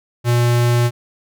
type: tone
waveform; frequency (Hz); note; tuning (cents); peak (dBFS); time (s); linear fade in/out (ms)
square; 120.1; B2; -48; -13; 0.24-0.91; 50
effects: none